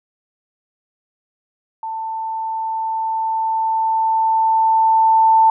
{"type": "tone with level ramp", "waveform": "sine", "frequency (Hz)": 890, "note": "A5", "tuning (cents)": 20, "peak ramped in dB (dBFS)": [-23, -8], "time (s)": [1.83, 5.5], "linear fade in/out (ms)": 2, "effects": []}